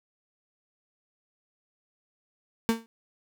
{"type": "tone with exponential decay", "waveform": "35% pulse", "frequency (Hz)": 227.3, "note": "A#3", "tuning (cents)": -43, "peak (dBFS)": -16, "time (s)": [2.69, 2.86], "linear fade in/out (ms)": 0, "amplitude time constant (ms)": 36, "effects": []}